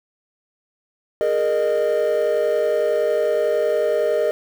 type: chord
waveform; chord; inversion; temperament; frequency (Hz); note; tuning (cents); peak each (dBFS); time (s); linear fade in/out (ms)
triangle; Ab suspended second; none; equal with one note detuned; 415.3 / 466.2 / 611.9; Ab4 / Bb4 / Eb5; 0 / 0 / -29; -21 / -19 / -17; 1.21-4.31; 0
effects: tanh soft clip ceiling -8 dBFS + 7-bit